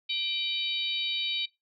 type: harmonic tone with a mistuned harmonic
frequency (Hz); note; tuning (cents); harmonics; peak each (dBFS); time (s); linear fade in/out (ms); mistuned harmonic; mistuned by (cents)
760; F#5; +46; 3 / 4 / 5 / 6; -35 / -33 / -31 / -39; 0.09-1.46; 10; 3; +62
effects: noise-tail reverb RT60 0.2 s tail -21 dB re dry